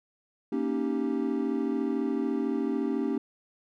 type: chord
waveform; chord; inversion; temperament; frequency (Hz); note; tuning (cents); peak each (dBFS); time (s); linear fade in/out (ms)
triangle; Eb dominant seventh; second; equal; 233.1 / 277.2 / 311.1 / 392; Bb3 / Db4 / Eb4 / G4; 0 / 0 / 0 / 0; -30 / -28 / -31 / -31; 0.52-3.18; 5
effects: none